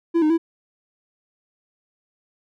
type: tone with pitch steps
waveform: triangle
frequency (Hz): 335.9 / 307.3 / 330.7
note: E4 / D#4 / E4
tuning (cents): +33 / -21 / +6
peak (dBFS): -13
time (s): 0.14-0.38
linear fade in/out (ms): 20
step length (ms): 80
effects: none